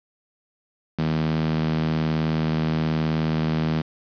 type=tone with high-pass filter; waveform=sawtooth; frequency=78.9 Hz; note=D#2; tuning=25 cents sharp; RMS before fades=-23 dBFS; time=0.98-3.82 s; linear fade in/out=10 ms; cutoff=180 Hz; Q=3.4; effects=resampled to 11025 Hz + 7-bit